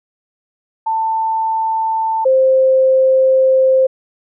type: tone pair in turn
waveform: sine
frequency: 890 / 524.9 Hz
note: A5 / C5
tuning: +20 / +5 cents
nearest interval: major sixth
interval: 915 cents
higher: first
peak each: -14 / -8 dBFS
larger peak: second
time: 0.86-2.25 / 2.25-3.87 s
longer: second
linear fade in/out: 10 ms
effects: none